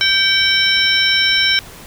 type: tone cluster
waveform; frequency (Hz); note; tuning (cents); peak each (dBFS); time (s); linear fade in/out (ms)
sine; 1565 / 2281 / 3084 / 3899 / 5420; G6 / C#7 / G7 / B7 / E8; -3 / +49 / -29 / -23 / +47; -18; 0.01-1.59; 0
effects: pink hiss -37 dBFS RMS until 1.86 s